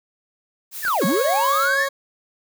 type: noise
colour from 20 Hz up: blue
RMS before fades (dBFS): -32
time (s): 0.71-1.7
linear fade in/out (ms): 50
type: linear two-way sweep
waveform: triangle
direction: down then up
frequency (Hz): 1875 to 160 to 1875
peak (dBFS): -16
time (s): 0.82-1.87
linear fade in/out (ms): 50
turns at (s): 1.05
type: clicks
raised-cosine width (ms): 0.3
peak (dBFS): -18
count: 2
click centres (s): 0.851 / 0.882
type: tone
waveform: 20% pulse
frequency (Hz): 550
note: C#5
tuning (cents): -14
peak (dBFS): -17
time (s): 1.01-1.89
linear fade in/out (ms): 10
effects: none